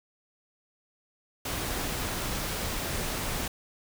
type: noise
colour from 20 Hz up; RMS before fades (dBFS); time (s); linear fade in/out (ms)
pink; -32; 1.45-3.48; 5
effects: none